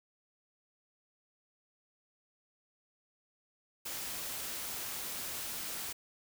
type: noise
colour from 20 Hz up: white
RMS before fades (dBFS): -40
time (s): 3.85-5.93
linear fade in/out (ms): 10
effects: none